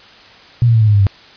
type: tone with pitch steps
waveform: sine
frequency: 119.8 / 115.85 / 112.04 / 108.34 / 104.78 / 101.32 / 97.98 Hz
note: A#2 / A#2 / A2 / A2 / G#2 / G#2 / G2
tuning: +48 / -10 / +32 / -26 / +16 / -42 / 0 cents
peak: -7 dBFS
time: 0.62-1.068 s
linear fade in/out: 0 ms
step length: 64 ms
effects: white hiss -41 dBFS RMS until 1.36 s + resampled to 11025 Hz